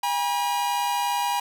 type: tone pair together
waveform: 45% pulse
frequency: 812 / 963 Hz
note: G#5 / B5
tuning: -39 / -44 cents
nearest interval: minor third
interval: 295 cents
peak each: -26 / -25 dBFS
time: 0.03-1.4 s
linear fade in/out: 5 ms
effects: none